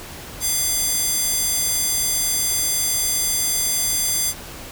square tone with high-pass filter, 686 Hz, F5, 31 cents flat, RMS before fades -21 dBFS, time 0.4-4.34 s, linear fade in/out 50 ms, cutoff 6700 Hz, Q 1.2, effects pink hiss -36 dBFS RMS until 4.71 s

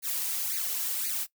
blue noise with flanger, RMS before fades -31 dBFS, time 0.02-1.27 s, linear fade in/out 50 ms, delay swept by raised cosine 0.45 to 3.05 ms, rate 1.9 Hz, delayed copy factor +1, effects noise-tail reverb RT60 0.1 s tail -19 dB re dry

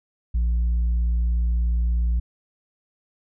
sine tone with tanh clipping, 58.4 Hz, A#1, 4 cents sharp, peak -19 dBFS, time 0.34-2.2 s, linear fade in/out 10 ms, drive 2 dB, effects none

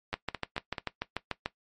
two click trains, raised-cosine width 0.3 ms, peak -17 / -14 dBFS, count 4 / 10, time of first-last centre 0.13-0.782 / 0.14-1.46 s, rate 4.6 / 6.82 Hz, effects noise-tail reverb RT60 0.1 s tail -17 dB re dry + MP3 48 kbps

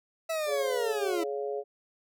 40% pulse linear sweep, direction down, 659.3 to 324.6 Hz, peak -28 dBFS, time 0.29-1.24 s, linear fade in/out 10 ms
harmonic tone, 140 Hz, C#3, 18 cents sharp, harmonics 3 / 4 / 5, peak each -32 / -36 / -39 dBFS, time 0.46-1.64 s, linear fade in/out 50 ms
effects none

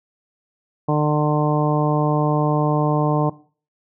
harmonic tone, 150 Hz, D3, 37 cents sharp, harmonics 1 / 2 / 3 / 4 / 5 / 6 / 7, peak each -19 / -22 / -24 / -25 / -26 / -27 / -27 dBFS, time 0.88-3.3 s, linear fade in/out 10 ms, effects noise-tail reverb RT60 0.4 s tail -18 dB re dry

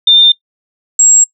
sine tone pair in turn, 3604 / 7597 Hz, A7 / A#8, +41 / +32 cents, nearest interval octave + minor second, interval 1291 cents, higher second, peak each -3 dBFS, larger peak neither, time 0.07-0.32 / 0.99-1.24 s, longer neither, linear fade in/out 5 ms, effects noise-tail reverb RT60 0.1 s tail -20 dB re dry

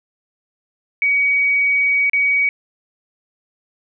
sine tone with dropouts, 2259 Hz, C#7, 32 cents sharp, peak -13 dBFS, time 1.02-2.49 s, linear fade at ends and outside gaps 1 ms, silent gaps 2.097-2.133 s, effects none

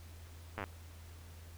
slowing click train, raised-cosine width 0.5 ms, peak -24 dBFS, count 7, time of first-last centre 0.58-0.64 s, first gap 9 ms, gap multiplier 1.04, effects added 83 Hz sine -50 dBFS peak until 1.57 s + pink hiss -59 dBFS RMS until 1.57 s

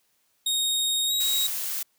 sawtooth tone with pitch glide, 3732 to 3815 Hz, A#7 to A#7, +1 to +39 cents, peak -20 dBFS, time 0.46-1.47 s, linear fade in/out 5 ms, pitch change +38 cents, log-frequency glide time 1.07-1.12 s
blue noise, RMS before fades -30 dBFS, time 1.2-1.83 s, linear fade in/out 5 ms
effects white hiss -69 dBFS RMS until 1.98 s + high-pass 60 Hz 12 dB/octave

